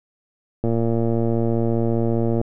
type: click train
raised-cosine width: 2 ms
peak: -9 dBFS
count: 205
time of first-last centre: 0.64-2.414 s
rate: 115 Hz
effects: none